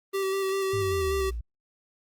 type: tone with vibrato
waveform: square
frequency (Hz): 387.1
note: G4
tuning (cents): -22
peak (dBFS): -26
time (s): 0.13-1.31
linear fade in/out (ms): 20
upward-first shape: square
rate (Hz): 5.1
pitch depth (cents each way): 16
type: exponential sweep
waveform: sine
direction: down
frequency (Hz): 108.9 to 54.5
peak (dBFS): -30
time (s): 0.73-1.41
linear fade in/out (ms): 5
effects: Opus 32 kbps